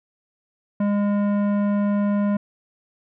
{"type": "tone with tanh clipping", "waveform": "sine", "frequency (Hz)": 204, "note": "G#3", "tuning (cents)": -31, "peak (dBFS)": -20, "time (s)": [0.8, 2.37], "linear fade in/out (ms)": 5, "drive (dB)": 14, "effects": []}